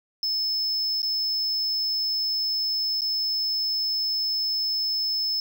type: tone with dropouts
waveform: triangle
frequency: 5230 Hz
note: E8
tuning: 15 cents flat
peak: -22 dBFS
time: 0.23-5.4 s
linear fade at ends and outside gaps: 1 ms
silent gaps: 1.019-1.029 / 3.009-3.018 s
effects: none